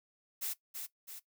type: noise with echo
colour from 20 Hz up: blue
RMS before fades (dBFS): -37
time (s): 0.41-0.54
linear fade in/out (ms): 20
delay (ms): 330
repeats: 2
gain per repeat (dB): -5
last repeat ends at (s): 1.2
effects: noise-tail reverb RT60 0.1 s tail -17 dB re dry